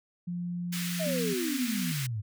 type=tone; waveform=sine; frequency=175.4 Hz; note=F3; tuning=8 cents sharp; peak=-31 dBFS; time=0.27-1.34 s; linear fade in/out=10 ms
type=high-pass noise; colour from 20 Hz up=pink; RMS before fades=-37 dBFS; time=0.72-2.07 s; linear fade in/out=10 ms; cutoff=1600 Hz; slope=24 dB/octave
type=exponential sweep; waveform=sine; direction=down; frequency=664 to 100 Hz; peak=-30 dBFS; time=0.99-2.22 s; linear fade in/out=20 ms
type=tone with pitch glide; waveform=sine; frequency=251.7 to 246.5 Hz; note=B3 to B3; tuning=+33 to -3 cents; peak=-33 dBFS; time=1.06-1.92 s; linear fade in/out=5 ms; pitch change=-36 cents; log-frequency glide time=1.56-1.72 s
effects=none